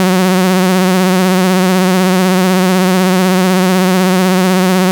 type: tone with vibrato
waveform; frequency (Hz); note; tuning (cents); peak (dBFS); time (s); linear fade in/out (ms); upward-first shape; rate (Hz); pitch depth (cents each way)
sawtooth; 185; F#3; 0; -4; 0-4.91; 0; triangle; 16; 60
effects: none